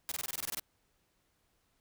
white noise bursts, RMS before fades -37 dBFS, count 11, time 0.09-0.596 s, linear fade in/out 0 ms, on 26 ms, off 22 ms, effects pink hiss -75 dBFS RMS until 1.8 s

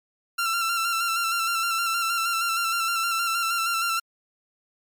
sawtooth tone with vibrato, 1359 Hz, F6, 48 cents flat, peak -19 dBFS, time 0.38-4 s, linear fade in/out 10 ms, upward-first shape square, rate 6.4 Hz, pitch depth 30 cents each way, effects MP3 96 kbps

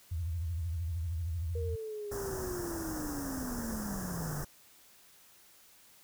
sine tone with vibrato, 83.6 Hz, E2, 25 cents sharp, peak -32 dBFS, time 0.11-1.76 s, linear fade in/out 10 ms, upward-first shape sine, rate 13 Hz, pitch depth 140 cents each way
sine linear sweep, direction down, 472.6 to 140 Hz, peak -37 dBFS, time 1.55-4.43 s, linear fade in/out 5 ms
pink band-stop noise, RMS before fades -40 dBFS, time 2.11-4.45 s, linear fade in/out 10 ms, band 1800 to 5100 Hz, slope 96 dB/octave
effects white hiss -60 dBFS RMS until 6.03 s

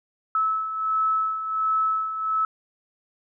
sine beating tone pair, 1300 / 1301.4 Hz, E6 / E6, -24 / -23 cents, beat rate 1.4 Hz, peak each -29 / -22 dBFS, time 0.35-2.45 s, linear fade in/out 2 ms, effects none

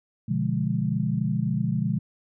sine chord, B diminished seventh, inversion none, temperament equal, 123.47 / 146.83 / 174.61 / 207.7 Hz, B2 / D3 / F3 / Ab3, 0 / 0 / 0 / 0 cents, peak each -28 dBFS, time 0.28-1.99 s, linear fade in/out 10 ms, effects none

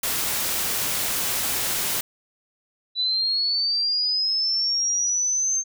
white noise, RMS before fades -25 dBFS, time 0.03-2.01 s, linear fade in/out 5 ms
sine linear sweep, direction up, 3951 to 6350 Hz, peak -20 dBFS, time 2.95-5.64 s, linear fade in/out 50 ms
effects none

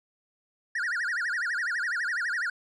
triangle tone with vibrato, 1638 Hz, G#6, 24 cents flat, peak -25 dBFS, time 0.75-2.5 s, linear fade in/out 5 ms, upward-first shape sine, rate 12 Hz, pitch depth 280 cents each way, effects resampled to 24000 Hz

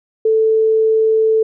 sine tone, 441 Hz, A4, 4 cents sharp, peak -10 dBFS, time 0.25-1.43 s, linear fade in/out 5 ms, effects none

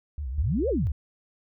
sine tone with vibrato, 67.4 Hz, C#2, 48 cents flat, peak -29 dBFS, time 0.18-0.87 s, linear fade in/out 0 ms, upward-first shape triangle, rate 6.7 Hz, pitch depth 220 cents each way
sine exponential two-way sweep, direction up then down, 58.27 to 583 to 58.27 Hz, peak -23 dBFS, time 0.38-0.92 s, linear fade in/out 5 ms, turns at 0.69 s
effects none

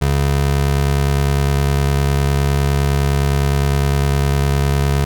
square tone pair together, 69.8 / 139.6 Hz, C#2 / C#3, +13 / +13 cents, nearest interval octave, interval 1200 cents, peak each -17 dBFS, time 0.01-5.05 s, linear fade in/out 10 ms, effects none

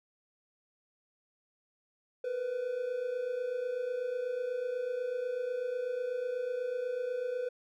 triangle tone pair together, 473.2 / 501.3 Hz, A#4 / B4, +26 / +26 cents, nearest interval minor second, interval 100 cents, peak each -37 / -31 dBFS, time 2.24-7.49 s, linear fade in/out 5 ms, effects none

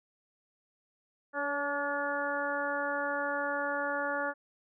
harmonic tone with a mistuned harmonic, 286.9 Hz, D4, 40 cents flat, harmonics 1 / 2 / 3 / 4 / 5 / 6, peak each -41 / -35 / -38 / -39 / -35 / -38 dBFS, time 1.33-4.34 s, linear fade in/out 50 ms, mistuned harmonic 2, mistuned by -20 cents, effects none

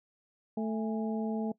harmonic tone with a mistuned harmonic, 220 Hz, A3, in tune, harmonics 1 / 2 / 3 / 4, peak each -31 / -37 / -41 / -43 dBFS, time 0.57-1.52 s, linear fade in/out 5 ms, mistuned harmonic 4, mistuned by -110 cents, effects noise-tail reverb RT60 0.1 s tail -20 dB re dry

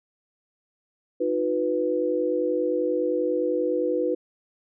sine chord, B major, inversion first, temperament equal with one note detuned, 311.1 / 361.1 / 493.9 Hz, D#4 / F#4 / B4, 0 / -42 / 0 cents, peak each -28 / -27 / -24 dBFS, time 1.2-4.15 s, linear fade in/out 10 ms, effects none

